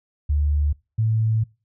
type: tone pair in turn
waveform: sine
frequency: 73.42 / 110.74 Hz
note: D2 / A2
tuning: 0 / +12 cents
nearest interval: perfect fifth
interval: 712 cents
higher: second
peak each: -17 dBFS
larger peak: neither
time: 0.29-0.73 / 0.98-1.44 s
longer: second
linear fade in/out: 10 ms
effects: noise-tail reverb RT60 0.3 s tail -24 dB re dry